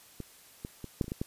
clicks, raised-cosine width 3 ms, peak -25 / -24 / -26 / -14 / -29 / -27 / -20 / -18 dBFS, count 8, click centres 0.203 / 0.649 / 0.843 / 1.012 / 1.043 / 1.081 / 1.119 / 1.215 s, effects white hiss -56 dBFS RMS until 1.26 s + resampled to 32000 Hz

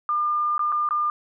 sine tone with dropouts, 1203 Hz, D6, 41 cents sharp, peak -20 dBFS, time 0.09-1.1 s, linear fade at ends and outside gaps 1 ms, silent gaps 0.58-0.593 / 0.72-0.724 / 0.889-0.908 s, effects none

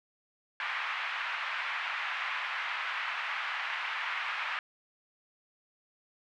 white band-pass noise, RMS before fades -35 dBFS, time 0.6-4.59 s, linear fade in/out 2 ms, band 950 to 2500 Hz, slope 24 dB/octave, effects none

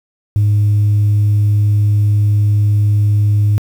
sine tone, 103.83 Hz, G#2, in tune, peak -7 dBFS, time 0.36-3.58 s, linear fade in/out 0 ms, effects tanh soft clip ceiling -7 dBFS + 7-bit

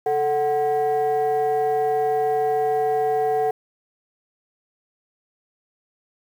sine tone pair together, 440 / 744.5 Hz, A4 / F#5, 0 / +11 cents, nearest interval major sixth, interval 911 cents, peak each -19 dBFS, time 0.06-3.51 s, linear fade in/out 5 ms, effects tanh soft clip ceiling -15 dBFS + 8-bit

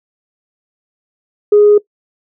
sine tone, 415.3 Hz, G#4, in tune, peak -3 dBFS, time 1.52-1.78 s, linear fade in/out 5 ms, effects noise-tail reverb RT60 0.1 s tail -20 dB re dry + tanh soft clip ceiling 0 dBFS

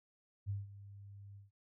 sine tone with ADSR envelope, 100 Hz, G2, 35 cents sharp, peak -34 dBFS, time 0.46-1.51 s, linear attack 36 ms, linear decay 170 ms, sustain -16 dB, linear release 150 ms, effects none

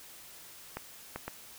clicks, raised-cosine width 0.5 ms, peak -21 dBFS, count 3, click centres 0.77 / 1.16 / 1.28 s, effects white hiss -51 dBFS RMS until 1.58 s

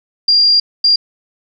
sine tone bursts at uneven times, 4785 Hz, D8, 32 cents sharp, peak -7 dBFS, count 2, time 0.28-0.6 / 0.84-0.96 s, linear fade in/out 5 ms, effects none

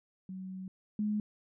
sine tone pair in turn, 187.8 / 210.5 Hz, F#3 / G#3, +26 / +24 cents, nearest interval major second, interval 198 cents, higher second, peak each -39 / -29 dBFS, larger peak second, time 0.29-0.68 / 0.99-1.2 s, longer first, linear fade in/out 2 ms, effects none

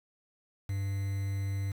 triangle tone with quantisation, 98.6 Hz, G2, 11 cents sharp, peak -28 dBFS, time 0.69-1.72 s, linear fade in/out 5 ms, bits 8, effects none

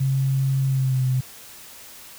sine tone with pitch glide, 134.5 to 128.95 Hz, C3 to C3, +48 to -25 cents, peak -18 dBFS, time 0-1.21 s, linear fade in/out 10 ms, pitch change -73 cents, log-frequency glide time 0.67-1.03 s, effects white hiss -43 dBFS RMS until 2.18 s

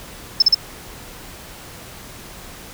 triangle tone bursts, 5260 Hz, E8, 5 cents flat, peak -4 dBFS, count 3, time 0.4-0.546 s, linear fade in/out 5 ms, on 22 ms, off 40 ms, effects tanh soft clip ceiling -6 dBFS + pink hiss -38 dBFS RMS until 2.73 s

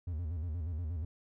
triangle tone with vibrato, 82 Hz, E2, 9 cents flat, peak -32 dBFS, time 0.07-1.05 s, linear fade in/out 5 ms, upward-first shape square, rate 8.4 Hz, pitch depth 120 cents each way, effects none

